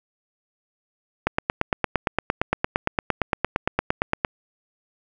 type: click train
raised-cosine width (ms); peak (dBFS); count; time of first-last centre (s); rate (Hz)
0.5; -4; 27; 1.27-4.248; 8.73
effects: none